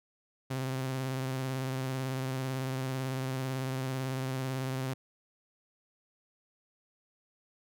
sawtooth tone with vibrato, 131.4 Hz, C3, 8 cents sharp, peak -28 dBFS, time 0.5-4.94 s, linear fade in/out 10 ms, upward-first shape triangle, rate 18 Hz, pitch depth 43 cents each way, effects none

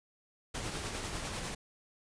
pink noise with tremolo, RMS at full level -37 dBFS, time 0.54-1.55 s, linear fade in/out 10 ms, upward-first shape sine, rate 10 Hz, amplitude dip 35%, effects resampled to 22050 Hz

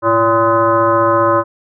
sine tone with frequency modulation, 801 Hz, G5, 37 cents sharp, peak -9 dBFS, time 0.02-1.44 s, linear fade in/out 50 ms, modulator 231 Hz, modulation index 2.2, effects none

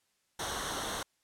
pink noise with comb filter, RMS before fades -36 dBFS, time 0.39-1.03 s, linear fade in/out 5 ms, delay 0.41 ms, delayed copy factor -0.7, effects white hiss -75 dBFS RMS until 1.23 s + low-pass 10000 Hz 12 dB/octave

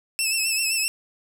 15% pulse tone with vibrato, 2637 Hz, E7, in tune, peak -14 dBFS, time 0.19-0.88 s, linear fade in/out 0 ms, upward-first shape triangle, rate 7.7 Hz, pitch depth 60 cents each way, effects none

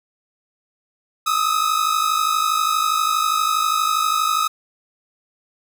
45% pulse tone pair together, 1241.6 / 1294 Hz, D#6 / E6, -4 / -32 cents, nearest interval minor second, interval 72 cents, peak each -20 dBFS, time 1.26-4.48 s, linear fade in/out 10 ms, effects none

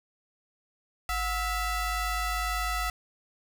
25% pulse ring-modulated tone, 676 Hz, E5, 43 cents sharp, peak -21 dBFS, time 1.09-2.9 s, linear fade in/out 2 ms, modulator 625 Hz, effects none

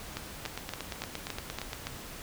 two click trains, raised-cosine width 0.2 ms, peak -17 / -18 dBFS, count 7 / 12, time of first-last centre 0.17-1.87 / 0.46-1.732 s, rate 3.53 / 8.65 Hz, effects pink hiss -44 dBFS RMS until 2.22 s

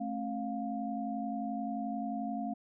sine tone cluster, 218.8 / 270.2 / 704 Hz, A3 / C#4 / F5, -9 / -44 / +14 cents, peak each -37 / -38 / -38 dBFS, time 0-2.54 s, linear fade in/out 10 ms, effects none

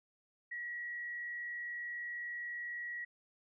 sine tone with frequency modulation, 1918 Hz, A#6, 49 cents sharp, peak -39 dBFS, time 0.51-3.05 s, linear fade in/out 10 ms, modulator 85.3 Hz, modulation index 0.34, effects none

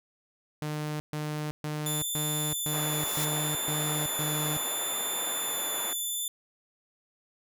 sawtooth tone bursts, 151.3 Hz, D#3, 48 cents flat, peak -27 dBFS, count 8, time 0.62-4.57 s, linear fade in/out 0 ms, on 380 ms, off 130 ms
5% pulse tone with vibrato, 3521 Hz, A7, in tune, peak -23 dBFS, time 1.86-6.28 s, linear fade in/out 2 ms, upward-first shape sine, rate 0.7 Hz, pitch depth 9 cents each way
white noise with exponential growth, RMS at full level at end -32 dBFS, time 2.6-3.25 s, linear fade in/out 5 ms, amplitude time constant 140 ms
pink band-pass noise, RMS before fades -39 dBFS, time 2.73-5.93 s, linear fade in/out 0 ms, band 460 to 2100 Hz, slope 12 dB/octave
effects none

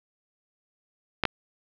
clicks, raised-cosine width 0.3 ms, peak -6 dBFS, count 2, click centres 1.237 / 1.253 s, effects low-pass 5000 Hz 12 dB/octave + 8-bit

